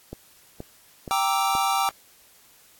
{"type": "click train", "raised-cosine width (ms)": 2, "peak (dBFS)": -21, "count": 4, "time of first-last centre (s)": [0.13, 1.552], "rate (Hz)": 2.11}
{"type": "chord", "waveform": "square", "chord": "E half-diminished seventh", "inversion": "first", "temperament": "equal", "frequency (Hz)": [784, 932.3, 1174.7, 1318.5], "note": ["G5", "Bb5", "D6", "E6"], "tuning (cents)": [0, 0, 0, 0], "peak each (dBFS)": [-25, -29, -28, -29], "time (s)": [1.11, 1.89], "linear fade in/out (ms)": 0}
{"effects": ["white hiss -55 dBFS RMS until 2.79 s", "AAC 64 kbps"]}